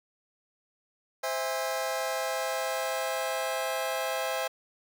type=chord; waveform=sawtooth; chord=C augmented; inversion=none; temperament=just; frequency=523.3 / 654.1 / 817.6 Hz; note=C5 / E5 / G#5; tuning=0 / -14 / -27 cents; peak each=-29 / -29 / -31 dBFS; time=1.23-4.48 s; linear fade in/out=10 ms; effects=none